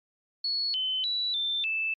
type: tone with pitch steps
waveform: sine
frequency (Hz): 4382 / 3050 / 3937 / 3560 / 2635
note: C#8 / G7 / B7 / A7 / E7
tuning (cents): -21 / -48 / -6 / +20 / -1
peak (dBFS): -26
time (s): 0.44-1.94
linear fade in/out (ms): 5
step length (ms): 300
effects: MP3 64 kbps